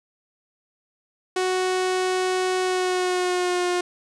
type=tone with pitch glide; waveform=sawtooth; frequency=370 to 356.6 Hz; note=F#4 to F4; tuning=0 to +36 cents; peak=-17 dBFS; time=1.36-3.81 s; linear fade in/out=5 ms; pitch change=-64 cents; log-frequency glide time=2.62-3.68 s; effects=resampled to 22050 Hz + 8-bit